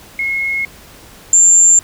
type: tone pair in turn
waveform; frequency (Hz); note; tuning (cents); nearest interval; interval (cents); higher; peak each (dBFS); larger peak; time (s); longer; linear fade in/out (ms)
sine; 2167 / 7289; C#7 / A#8; -40 / -40; octave + major sixth; 2100; second; -15 / -5; second; 0.19-0.65 / 1.33-1.79; neither; 2
effects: pink hiss -40 dBFS RMS until 1.83 s